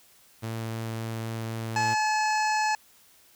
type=tone; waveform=sawtooth; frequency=113 Hz; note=A2; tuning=47 cents sharp; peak=-27 dBFS; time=0.42-1.95 s; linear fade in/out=20 ms
type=harmonic tone; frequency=858 Hz; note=A5; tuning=44 cents flat; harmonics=1 / 2 / 3 / 5 / 6 / 7 / 8 / 9; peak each=-24 / -30 / -34 / -38 / -40 / -41 / -42 / -43 dBFS; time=1.76-2.75 s; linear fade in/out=2 ms
effects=white hiss -58 dBFS RMS until 3.35 s